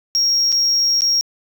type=tone with dropouts; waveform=sine; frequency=5588 Hz; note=F8; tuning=in tune; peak=-11 dBFS; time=0.15-1.21 s; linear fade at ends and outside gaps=0 ms; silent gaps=0.52-0.525 / 1.008-1.019 s; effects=tanh soft clip ceiling -12 dBFS + 8-bit